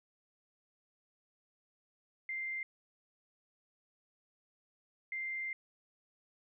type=tone bursts at uneven times; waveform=sine; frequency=2093 Hz; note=C7; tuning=in tune; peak=-36 dBFS; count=2; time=2.29-2.63 / 5.12-5.53 s; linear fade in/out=2 ms; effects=none